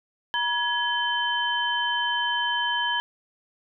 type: tone cluster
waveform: sine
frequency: 960 / 1680 / 3080 Hz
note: B5 / G#6 / G7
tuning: -49 / +19 / -31 cents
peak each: -27 dBFS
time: 0.34-3 s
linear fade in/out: 0 ms
effects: none